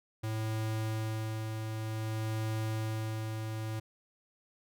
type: tone with tremolo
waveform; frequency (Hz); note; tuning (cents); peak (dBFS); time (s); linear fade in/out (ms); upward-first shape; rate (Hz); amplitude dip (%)
square; 109.9; A2; -2; -32; 0.23-3.8; 10; sine; 0.54; 35
effects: none